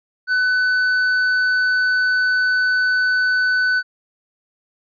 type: tone with tanh clipping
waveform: sine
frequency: 1500 Hz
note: F#6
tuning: 23 cents sharp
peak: -16 dBFS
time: 0.27-3.83 s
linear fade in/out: 50 ms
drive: 7 dB
effects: resampled to 11025 Hz